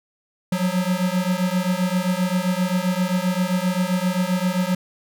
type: beating tone pair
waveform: square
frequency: 178.9 / 186.5 Hz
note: F3 / F#3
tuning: +42 / +14 cents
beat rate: 7.6 Hz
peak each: -23 dBFS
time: 0.52-4.75 s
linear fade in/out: 5 ms
effects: none